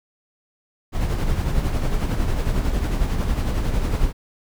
brown noise with tremolo, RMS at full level -19 dBFS, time 0.92-4.13 s, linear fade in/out 50 ms, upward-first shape sine, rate 11 Hz, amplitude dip 45%, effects none

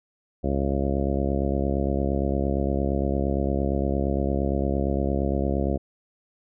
harmonic tone, 68.7 Hz, C#2, 15 cents flat, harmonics 1 / 2 / 3 / 4 / 5 / 6 / 7 / 8 / 9 / 10, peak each -26 / -31 / -29 / -31 / -31 / -33 / -37 / -32 / -37 / -36 dBFS, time 0.43-5.78 s, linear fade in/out 20 ms, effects none

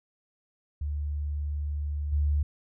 sine tone with level steps, 73.42 Hz, D2, in tune, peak -28 / -22 dBFS, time 0.81-2.43 s, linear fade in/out 5 ms, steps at 2.12 s, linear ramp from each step 10 ms, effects none

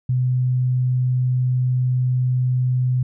sine tone, 126.6 Hz, B2, 43 cents sharp, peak -16 dBFS, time 0.09-3.03 s, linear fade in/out 5 ms, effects none

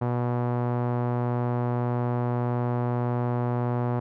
sawtooth tone with low-pass filter, 121.7 Hz, B2, 25 cents flat, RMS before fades -26 dBFS, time 0.01-4 s, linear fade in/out 10 ms, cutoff 970 Hz, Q 1.4, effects none

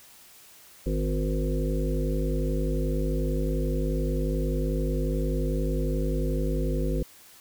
harmonic tone with a mistuned harmonic, 51.3 Hz, G#1, 21 cents flat, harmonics 1 / 3 / 5 / 7 / 9 / 10, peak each -26 / -31 / -33 / -34 / -36 / -36 dBFS, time 0.86-7.03 s, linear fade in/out 5 ms, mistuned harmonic 3, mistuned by +26 cents, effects white hiss -52 dBFS RMS until 7.4 s

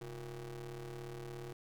30% pulse ring-modulated tone, 113.2 Hz, A2, 50 cents sharp, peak -38 dBFS, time 0.01-1.53 s, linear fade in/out 5 ms, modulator 245 Hz, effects none

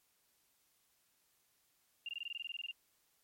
sine tone bursts, 2794 Hz, F7, in tune, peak -39 dBFS, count 14, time 2.06-2.712 s, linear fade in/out 2 ms, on 28 ms, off 20 ms, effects white hiss -75 dBFS RMS until 3.23 s + MP3 64 kbps

